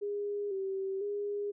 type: tone with vibrato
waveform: sine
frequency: 397.3 Hz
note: G4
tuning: 23 cents sharp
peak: -32 dBFS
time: 0.01-1.52 s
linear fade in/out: 20 ms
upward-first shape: square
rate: 1 Hz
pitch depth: 50 cents each way
effects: none